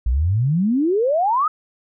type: exponential sweep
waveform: sine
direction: up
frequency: 55 to 1300 Hz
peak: -15 dBFS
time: 0.06-1.48 s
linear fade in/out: 5 ms
effects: none